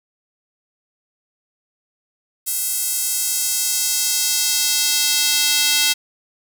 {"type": "tone with high-pass filter sweep", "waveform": "square", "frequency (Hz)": 293.7, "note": "D4", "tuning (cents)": 0, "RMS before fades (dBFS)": -19, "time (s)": [2.46, 5.94], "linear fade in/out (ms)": 20, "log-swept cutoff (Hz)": [9500, 3400], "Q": 1.1, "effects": []}